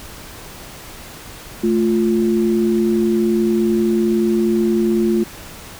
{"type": "tone pair together", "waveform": "sine", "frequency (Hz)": [219.4, 349.2], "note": ["A3", "F4"], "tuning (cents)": [-5, 0], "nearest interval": "minor sixth", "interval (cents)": 805, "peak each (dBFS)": -16, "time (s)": [1.63, 5.24], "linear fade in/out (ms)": 10, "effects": ["pink hiss -36 dBFS RMS until 5.79 s"]}